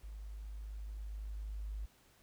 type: tone with level ramp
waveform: sine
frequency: 51.91 Hz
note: G#1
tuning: in tune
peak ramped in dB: -44 to -38 dBFS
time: 0.03-1.86 s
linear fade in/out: 10 ms
effects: pink hiss -67 dBFS RMS until 2.22 s